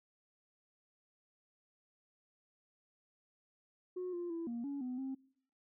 sine tone with pitch steps, 364 / 348.9 / 333.6 / 235.6 / 281.4 / 251.6 / 266 Hz, F#4 / F4 / E4 / A#3 / C#4 / B3 / C4, -28 / -2 / +21 / +19 / +26 / +32 / +29 cents, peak -36 dBFS, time 3.96-5.15 s, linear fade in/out 10 ms, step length 170 ms, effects noise-tail reverb RT60 0.7 s tail -25 dB re dry + tanh soft clip ceiling -35 dBFS

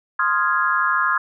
sine chord, F minor seventh, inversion second, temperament equal, 1046.5 / 1244.5 / 1396.9 / 1661.2 Hz, C6 / Eb6 / F6 / Ab6, 0 / 0 / 0 / 0 cents, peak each -22 dBFS, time 0.19-1.18 s, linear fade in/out 5 ms, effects none

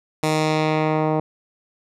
10% pulse tone with low-pass filter sweep, 155.56 Hz, D#3, in tune, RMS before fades -20 dBFS, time 0.23-1.2 s, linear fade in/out 2 ms, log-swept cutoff 11000 to 880 Hz, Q 0.86, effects none

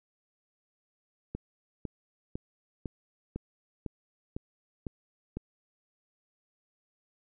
click train, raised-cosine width 3 ms, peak -22 dBFS, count 9, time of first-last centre 1.35-5.37 s, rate 1.99 Hz, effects none

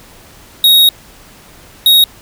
square tone bursts at uneven times, 3765 Hz, A#7, 16 cents sharp, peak -5 dBFS, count 2, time 0.64-0.89 / 1.86-2.04 s, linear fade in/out 2 ms, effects pink hiss -40 dBFS RMS until 2.21 s

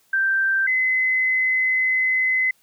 sine tone pair in turn, 1568 / 2037 Hz, G6 / C7, 0 / -47 cents, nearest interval perfect fourth, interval 453 cents, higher second, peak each -17 / -17 dBFS, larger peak neither, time 0.13-0.67 / 0.67-2.51 s, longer second, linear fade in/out 5 ms, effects white hiss -61 dBFS RMS until 2.62 s

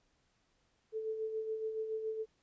sine tone with tremolo, 439.3 Hz, A4, 3 cents flat, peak -33 dBFS, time 0.92-2.26 s, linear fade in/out 50 ms, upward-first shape sine, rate 7.1 Hz, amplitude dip 50%, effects pink hiss -75 dBFS RMS until 2.42 s + resampled to 16000 Hz

